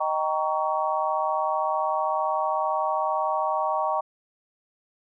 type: chord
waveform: sine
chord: Eb dominant seventh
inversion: none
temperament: just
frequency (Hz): 622.3 / 777.8 / 933.4 / 1120.1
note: Eb5 / G5 / Bb5 / Db6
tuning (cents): 0 / -14 / +2 / +18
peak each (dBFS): -28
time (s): 0-4.01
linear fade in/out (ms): 10
effects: none